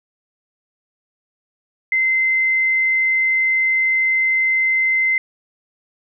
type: tone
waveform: sine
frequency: 2069 Hz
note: C7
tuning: 20 cents flat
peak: -14 dBFS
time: 1.92-5.18 s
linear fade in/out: 2 ms
effects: none

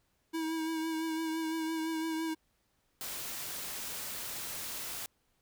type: tone with vibrato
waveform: square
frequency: 321.8 Hz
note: E4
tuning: 42 cents flat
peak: -33 dBFS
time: 0.33-2.35 s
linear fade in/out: 20 ms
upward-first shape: triangle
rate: 5.9 Hz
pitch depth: 32 cents each way
type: noise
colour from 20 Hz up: white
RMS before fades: -40 dBFS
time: 3.01-5.06 s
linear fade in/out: 0 ms
effects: pink hiss -75 dBFS RMS until 5.41 s

